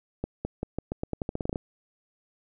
accelerating click train, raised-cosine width 2 ms, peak -16 dBFS, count 15, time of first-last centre 0.24-1.558 s, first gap 210 ms, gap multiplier 0.86, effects none

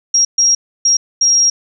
sine tone bursts at uneven times, 5620 Hz, F8, 10 cents sharp, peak -8 dBFS, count 4, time 0.14-0.25 / 0.38-0.55 / 0.85-0.97 / 1.21-1.5 s, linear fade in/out 5 ms, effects none

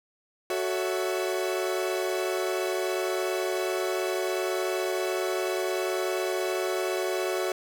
40% pulse chord, F# minor seventh, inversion none, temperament equal with one note detuned, 370 / 440 / 562.1 / 659.3 Hz, F#4 / A4 / C#5 / E5, 0 / 0 / +24 / 0 cents, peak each -28 / -34 / -33 / -33 dBFS, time 0.5-7.52 s, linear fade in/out 2 ms, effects none

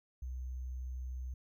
sine tone with sample-and-hold, 63.4 Hz, B1, 46 cents sharp, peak -38 dBFS, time 0.22-1.34 s, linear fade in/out 5 ms, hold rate 6300 Hz, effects none

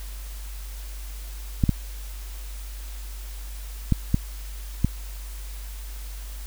clicks, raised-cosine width 5 ms, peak -6 dBFS, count 5, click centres 1.638 / 1.693 / 3.923 / 4.144 / 4.846 s, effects added 49 Hz sine -33 dBFS peak until 6.46 s + white hiss -45 dBFS RMS until 6.46 s

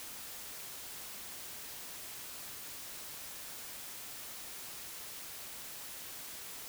silence, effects white hiss -46 dBFS RMS until 6.68 s

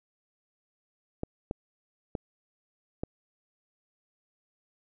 clicks, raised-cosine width 2 ms, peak -18 dBFS, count 4, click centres 1.234 / 1.511 / 2.152 / 3.035 s, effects none

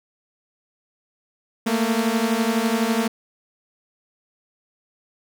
sawtooth beating tone pair, 220.5 / 232.5 Hz, A3 / A#3, +4 / -4 cents, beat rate 12 Hz, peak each -18 dBFS, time 1.66-3.08 s, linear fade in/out 10 ms, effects none

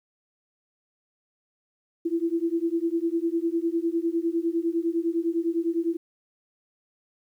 sine beating tone pair, 329.6 / 339.5 Hz, E4 / F4, 0 / -49 cents, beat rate 9.9 Hz, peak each -26 dBFS, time 2.05-5.97 s, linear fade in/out 10 ms, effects 10-bit

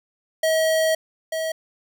square tone pair in turn, 639 / 641.4 Hz, D#5 / E5, +46 / -48 cents, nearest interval unison, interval 6 cents, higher second, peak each -18 / -24 dBFS, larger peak first, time 0.43-0.95 / 1.32-1.52 s, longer first, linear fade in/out 5 ms, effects none

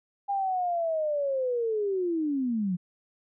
sine linear sweep, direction down, 809 to 171.1 Hz, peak -25 dBFS, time 0.28-2.77 s, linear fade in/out 20 ms, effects none

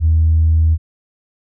sine tone, 80.1 Hz, E2, 49 cents flat, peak -8 dBFS, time 0-0.78 s, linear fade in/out 50 ms, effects tanh soft clip ceiling -5 dBFS

